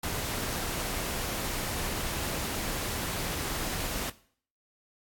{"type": "noise", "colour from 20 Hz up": "pink", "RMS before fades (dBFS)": -33, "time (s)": [0.03, 4.1], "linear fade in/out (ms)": 5, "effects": ["noise-tail reverb RT60 0.5 s tail -17 dB re dry", "AAC 64 kbps"]}